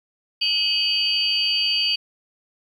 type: tone cluster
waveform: sine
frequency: 2545 / 2914 / 3147 / 4603 Hz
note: D#7 / F#7 / G7 / D8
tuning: +39 / -27 / +6 / -36 cents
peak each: -27 / -23 / -27 / -21 dBFS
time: 0.41-1.96 s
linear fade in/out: 10 ms
effects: tanh soft clip ceiling -9 dBFS + 9-bit